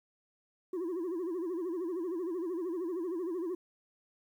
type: tone with vibrato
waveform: sine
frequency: 349.2 Hz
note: F4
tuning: in tune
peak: -30 dBFS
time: 0.73-3.55 s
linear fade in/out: 5 ms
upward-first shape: sine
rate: 13 Hz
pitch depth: 140 cents each way
effects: tanh soft clip ceiling -32 dBFS + 11-bit